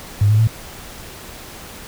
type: tone with pitch steps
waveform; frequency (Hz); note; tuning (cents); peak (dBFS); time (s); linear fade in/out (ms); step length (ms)
sine; 102.6 / 106.96 / 111.5; G#2 / A2 / A2; -21 / -49 / +23; -10; 0.21-0.474; 5; 88
effects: pink hiss -36 dBFS RMS until 1.87 s